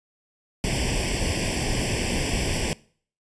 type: noise with comb filter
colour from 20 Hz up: pink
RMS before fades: -25 dBFS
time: 0.64-2.73 s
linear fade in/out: 0 ms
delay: 0.38 ms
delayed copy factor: +1
effects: noise-tail reverb RT60 0.5 s tail -22 dB re dry + resampled to 22050 Hz